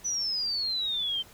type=exponential sweep; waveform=sine; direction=down; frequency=6010 to 3088 Hz; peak=-27 dBFS; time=0.04-1.23 s; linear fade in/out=20 ms; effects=pink hiss -53 dBFS RMS until 1.33 s